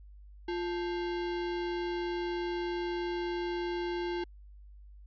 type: tone with sample-and-hold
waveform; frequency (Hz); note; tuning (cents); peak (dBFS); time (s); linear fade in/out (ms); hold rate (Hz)
sine; 349.2; F4; 0; -31; 0.48-4.24; 5; 1225
effects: added 50 Hz sine -49 dBFS peak until 5.06 s + resampled to 11025 Hz